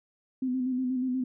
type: tone with vibrato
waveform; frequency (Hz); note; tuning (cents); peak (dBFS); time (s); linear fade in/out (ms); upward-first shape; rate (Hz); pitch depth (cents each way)
sine; 255.3; C4; -42; -26; 0.42-1.24; 5; square; 8.3; 34
effects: none